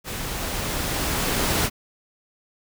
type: noise with level ramp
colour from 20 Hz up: pink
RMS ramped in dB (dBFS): -31 to -21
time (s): 0.04-1.7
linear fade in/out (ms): 50
effects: none